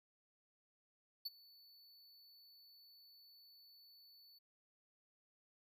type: tone with ADSR envelope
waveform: square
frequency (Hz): 4471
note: C#8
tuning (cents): +14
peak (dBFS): -39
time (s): 1.25-4.39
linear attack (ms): 11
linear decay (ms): 27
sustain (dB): -23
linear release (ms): 13
effects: none